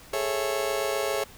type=chord; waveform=35% pulse; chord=A major seventh; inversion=third; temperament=just; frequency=412.5 / 440 / 550 / 660 Hz; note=G#4 / A4 / C#5 / E5; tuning=-12 / 0 / -14 / +2 cents; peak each=-29 / -32 / -28 / -31 dBFS; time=0.13-1.24 s; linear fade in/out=5 ms; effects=pink hiss -49 dBFS RMS until 1.37 s